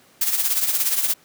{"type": "noise with tremolo", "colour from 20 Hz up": "blue", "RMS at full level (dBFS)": -18, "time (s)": [0.21, 1.14], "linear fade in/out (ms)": 5, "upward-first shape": "triangle", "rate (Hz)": 17, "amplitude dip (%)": 70, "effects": ["pink hiss -54 dBFS RMS until 1.24 s", "high-pass 150 Hz 12 dB/octave"]}